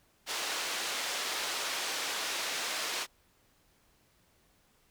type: band-pass noise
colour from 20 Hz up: white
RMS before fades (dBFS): -35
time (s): 0.26-3.07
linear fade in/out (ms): 50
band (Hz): 410 to 5300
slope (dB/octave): 12
effects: pink hiss -68 dBFS RMS until 4.9 s